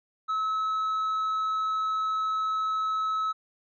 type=tone with tanh clipping; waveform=sine; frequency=1293 Hz; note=E6; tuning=34 cents flat; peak=-26 dBFS; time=0.28-3.33 s; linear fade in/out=20 ms; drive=3 dB; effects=none